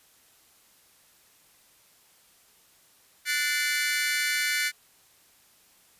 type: tone cluster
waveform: sawtooth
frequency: 1470 / 1767 / 2066 / 2305 Hz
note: F#6 / A6 / C7 / D7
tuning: -12 / +7 / -22 / -33 cents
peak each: -27 dBFS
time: 3.25-4.72 s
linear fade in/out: 50 ms
effects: white hiss -60 dBFS RMS until 5.99 s + resampled to 32000 Hz